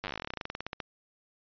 slowing click train, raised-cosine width 0.3 ms, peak -19 dBFS, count 26, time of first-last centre 0.04-0.802 s, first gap 9 ms, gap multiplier 1.09, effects resampled to 11025 Hz

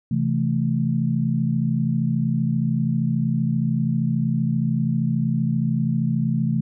sine chord, A minor, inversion first, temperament just, 132 / 165 / 220 Hz, C3 / E3 / A3, +16 / +2 / 0 cents, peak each -23 dBFS, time 0.11-6.61 s, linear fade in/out 5 ms, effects none

